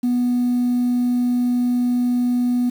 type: tone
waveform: sine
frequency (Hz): 245.3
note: B3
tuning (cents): -12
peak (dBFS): -14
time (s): 0.03-2.7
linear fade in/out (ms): 10
effects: tanh soft clip ceiling -14 dBFS + 7-bit